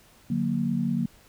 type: chord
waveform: sine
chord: D augmented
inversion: none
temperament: equal with one note detuned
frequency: 146.83 / 182.45 / 233.1 Hz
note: D3 / F#3 / A#3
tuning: 0 / -24 / 0 cents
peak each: -30 / -28 / -26 dBFS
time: 0.3-1.06 s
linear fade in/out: 5 ms
effects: pink hiss -56 dBFS RMS until 1.28 s